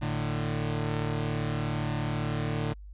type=tone pair together; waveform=sawtooth; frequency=112.37 / 150 Hz; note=A2 / D3; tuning=+37 / +37 cents; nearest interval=perfect fourth; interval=500 cents; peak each=-27 / -27 dBFS; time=0.01-2.74 s; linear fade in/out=20 ms; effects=added 50 Hz sine -42 dBFS peak until 2.93 s + resampled to 8000 Hz